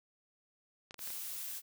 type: clicks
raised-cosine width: 0.2 ms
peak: -30 dBFS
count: 5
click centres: 0.909 / 0.943 / 0.992 / 1.074 / 1.104 s
type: noise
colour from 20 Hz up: blue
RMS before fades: -42 dBFS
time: 0.98-1.62 s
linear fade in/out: 50 ms
effects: none